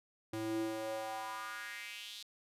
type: tone with high-pass filter sweep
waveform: square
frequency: 110 Hz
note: A2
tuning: in tune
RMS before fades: -41 dBFS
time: 0.33-2.23 s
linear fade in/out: 5 ms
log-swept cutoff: 220 to 4000 Hz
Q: 3.6
effects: resampled to 32000 Hz